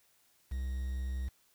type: tone with quantisation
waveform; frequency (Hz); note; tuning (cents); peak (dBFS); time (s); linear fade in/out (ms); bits
triangle; 64.7; C2; -19; -31; 0.51-1.29; 10; 9
effects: white hiss -69 dBFS RMS until 1.54 s